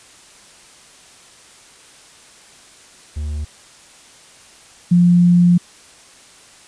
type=tone pair in turn; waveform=triangle / sine; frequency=75 / 175.42 Hz; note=D2 / F3; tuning=+37 / +8 cents; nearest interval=octave + minor third; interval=1471 cents; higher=second; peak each=-19 / -8 dBFS; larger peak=second; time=3.16-3.45 / 4.91-5.58 s; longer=second; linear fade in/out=10 ms; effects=white hiss -45 dBFS RMS until 6.67 s + resampled to 22050 Hz